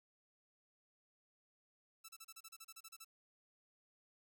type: tone bursts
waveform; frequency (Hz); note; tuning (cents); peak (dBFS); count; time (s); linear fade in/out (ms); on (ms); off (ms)
5% pulse; 1322; E6; +5; -40; 13; 2.04-3.047; 10; 47; 33
effects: none